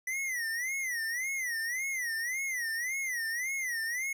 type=tone with vibrato; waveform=square; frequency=1975.5 Hz; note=B6; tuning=in tune; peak=-32 dBFS; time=0.07-4.13 s; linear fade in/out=5 ms; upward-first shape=sine; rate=1.8 Hz; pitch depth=170 cents each way; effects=none